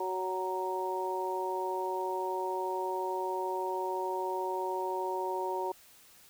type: harmonic tone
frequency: 186.3 Hz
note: F#3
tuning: 12 cents sharp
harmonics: 2 / 3 / 4 / 5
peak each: -35 / -40 / -41 / -34 dBFS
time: 0-5.72 s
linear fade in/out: 5 ms
effects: white hiss -58 dBFS RMS until 6.29 s